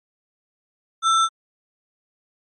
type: tone with sample-and-hold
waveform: sine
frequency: 1335 Hz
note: E6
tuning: 22 cents sharp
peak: -14 dBFS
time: 1.02-1.29 s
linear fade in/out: 50 ms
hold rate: 4900 Hz
effects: low-pass 9000 Hz 12 dB/octave + MP3 48 kbps